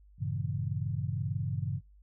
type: chord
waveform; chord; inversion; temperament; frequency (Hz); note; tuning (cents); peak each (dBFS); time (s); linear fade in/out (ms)
sine; G diminished seventh; none; equal; 98 / 116.54 / 138.59 / 164.81; G2 / Bb2 / Db3 / Fb3; 0 / 0 / 0 / 0; -35 / -37 / -34 / -40; 0.18-1.81; 50
effects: noise-tail reverb RT60 0.2 s tail -21 dB re dry + added 50 Hz sine -55 dBFS peak until 2.02 s